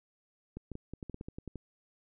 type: clicks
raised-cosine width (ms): 3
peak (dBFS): -28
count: 12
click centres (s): 0.57 / 0.717 / 0.754 / 0.936 / 1.028 / 1.097 / 1.144 / 1.211 / 1.285 / 1.385 / 1.477 / 1.557
effects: none